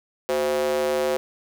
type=tone with high-pass filter; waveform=square; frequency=74.4 Hz; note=D2; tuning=23 cents sharp; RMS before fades=-23 dBFS; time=0.29-1.17 s; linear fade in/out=0 ms; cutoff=460 Hz; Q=6.3; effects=none